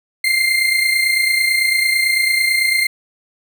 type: tone pair together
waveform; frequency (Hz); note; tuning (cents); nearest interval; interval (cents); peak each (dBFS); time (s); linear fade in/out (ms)
35% pulse; 2093 / 2122; C7 / C7; 0 / +24; unison; 24; -13 / -18; 0.24-2.87; 5
effects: none